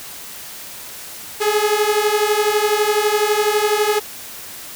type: beating tone pair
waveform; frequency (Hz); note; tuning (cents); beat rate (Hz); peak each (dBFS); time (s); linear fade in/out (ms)
sawtooth; 415 / 427; G#4 / G#4; -1 / +48; 12; -14; 1.4-4; 20
effects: white hiss -34 dBFS RMS until 4.75 s